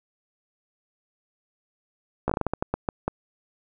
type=slowing click train; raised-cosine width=1 ms; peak=-10 dBFS; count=12; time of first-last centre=2.28-3.08 s; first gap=15 ms; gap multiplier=1.29; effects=none